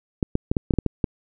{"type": "clicks", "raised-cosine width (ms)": 3, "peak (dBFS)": -7, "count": 9, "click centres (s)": [0.228, 0.354, 0.515, 0.568, 0.708, 0.738, 0.787, 0.863, 1.042], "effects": []}